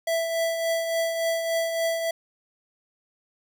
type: tone with tremolo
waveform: square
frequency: 661 Hz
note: E5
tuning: 5 cents sharp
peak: -22 dBFS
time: 0.07-2.11 s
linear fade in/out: 5 ms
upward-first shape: triangle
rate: 3.5 Hz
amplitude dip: 50%
effects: none